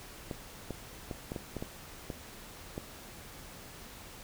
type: clicks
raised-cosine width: 2 ms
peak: -23 dBFS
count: 9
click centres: 0.312 / 0.707 / 1.112 / 1.319 / 1.362 / 1.567 / 1.625 / 2.102 / 2.779 s
effects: pink hiss -49 dBFS RMS until 4.23 s